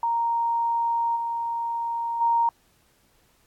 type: tone with level steps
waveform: sine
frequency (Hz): 931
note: A#5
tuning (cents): -2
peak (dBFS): -21 / -25 / -18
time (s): 0.03-2.49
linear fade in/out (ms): 2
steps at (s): 1.15 / 2.2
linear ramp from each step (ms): 20
effects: pink hiss -63 dBFS RMS until 3.46 s + AAC 64 kbps